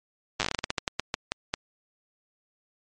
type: slowing click train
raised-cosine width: 0.2 ms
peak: -8 dBFS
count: 18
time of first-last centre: 0.4-1.539 s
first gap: 8 ms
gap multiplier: 1.23
effects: MP3 48 kbps